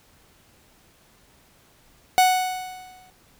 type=tone with exponential decay; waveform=45% pulse; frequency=740 Hz; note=F#5; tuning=in tune; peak=-12 dBFS; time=2.18-3.1 s; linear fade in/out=0 ms; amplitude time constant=200 ms; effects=pink hiss -57 dBFS RMS until 3.39 s